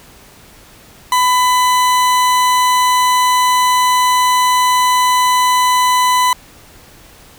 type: tone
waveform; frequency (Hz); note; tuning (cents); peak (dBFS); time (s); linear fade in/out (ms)
40% pulse; 1000; B5; +21; -9; 1.12-6.33; 2
effects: pink hiss -42 dBFS RMS until 7.38 s